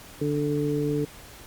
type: harmonic tone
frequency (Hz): 146.83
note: D3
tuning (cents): 0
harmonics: 1 / 2 / 3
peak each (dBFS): -28 / -27 / -27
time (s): 0.21-1.05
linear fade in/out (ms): 5
effects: pink hiss -46 dBFS RMS until 1.46 s + Opus 48 kbps